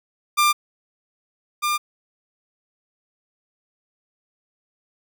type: tone pair in turn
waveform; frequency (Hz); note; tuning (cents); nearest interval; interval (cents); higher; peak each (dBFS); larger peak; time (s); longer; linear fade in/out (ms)
sawtooth; 1192 / 1198.6; D6 / D6; +25 / +35; unison; 10; second; -11 / -16; first; 0.37-0.53 / 1.62-1.78; neither; 20
effects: none